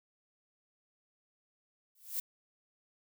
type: noise with exponential growth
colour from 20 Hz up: violet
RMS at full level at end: -31 dBFS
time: 1.95-2.2 s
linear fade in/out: 5 ms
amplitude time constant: 54 ms
effects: none